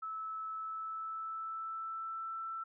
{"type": "tone with pitch glide", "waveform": "sine", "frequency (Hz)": [1305, 1331.7], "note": ["E6", "E6"], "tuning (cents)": [-18, 17], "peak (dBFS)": -38, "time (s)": [0.02, 2.64], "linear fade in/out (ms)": 10, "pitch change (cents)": 35, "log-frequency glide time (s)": [0.52, 2.37], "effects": []}